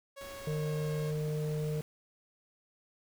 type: tone with pitch glide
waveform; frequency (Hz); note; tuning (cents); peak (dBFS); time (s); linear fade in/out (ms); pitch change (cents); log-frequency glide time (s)
sawtooth; 554.4 to 543; C#5 to C#5; 0 to -36; -40; 0.16-1.12; 20; -36; 0.32-0.81
type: band-stop noise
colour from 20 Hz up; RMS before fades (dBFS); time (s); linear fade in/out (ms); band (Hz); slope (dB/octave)
pink; -50; 0.21-1.82; 0; 120 to 180; 96
type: harmonic tone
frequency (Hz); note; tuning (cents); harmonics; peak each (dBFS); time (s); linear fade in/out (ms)
152.2; D#3; -38; 1 / 3 / 4; -32 / -37 / -48; 0.47-1.81; 2
effects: none